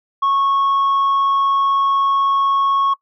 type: tone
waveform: sine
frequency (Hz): 1101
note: C#6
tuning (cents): -12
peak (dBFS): -11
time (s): 0.22-2.94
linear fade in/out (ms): 10
effects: noise-tail reverb RT60 0.1 s tail -21 dB re dry + tanh soft clip ceiling -12 dBFS